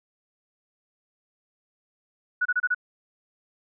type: tone bursts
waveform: sine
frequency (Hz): 1471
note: F#6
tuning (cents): -11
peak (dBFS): -20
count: 5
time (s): 2.41-2.747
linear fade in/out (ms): 10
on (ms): 45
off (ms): 28
effects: none